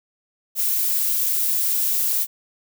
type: noise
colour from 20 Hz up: violet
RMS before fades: -21 dBFS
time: 0.55-2.27 s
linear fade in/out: 50 ms
effects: none